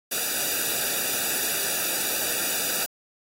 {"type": "noise with comb filter", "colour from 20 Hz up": "white", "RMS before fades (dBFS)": -26, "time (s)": [0.11, 2.86], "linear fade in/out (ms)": 10, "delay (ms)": 0.94, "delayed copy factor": -0.95, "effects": ["AAC 48 kbps"]}